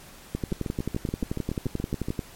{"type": "two click trains", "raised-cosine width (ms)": 3, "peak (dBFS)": [-16, -14], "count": [12, 22], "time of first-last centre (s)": [[0.52, 2.085], [0.35, 2.192]], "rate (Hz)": [7.03, 11.4], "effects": ["pink hiss -48 dBFS RMS until 2.35 s", "MP3 64 kbps"]}